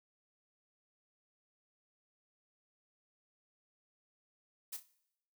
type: noise with echo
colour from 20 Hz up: blue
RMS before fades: -42 dBFS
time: 4.72-4.77 s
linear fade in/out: 10 ms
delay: 31 ms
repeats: 3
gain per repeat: -10 dB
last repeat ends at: 4.863 s
effects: noise-tail reverb RT60 0.8 s tail -19 dB re dry